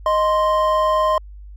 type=tone pair together; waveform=triangle; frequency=622.3 / 1046.5 Hz; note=D#5 / C6; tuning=0 / 0 cents; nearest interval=major sixth; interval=900 cents; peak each=-16 / -15 dBFS; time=0.06-1.18 s; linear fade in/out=2 ms; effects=added 50 Hz sine -35 dBFS peak until 1.56 s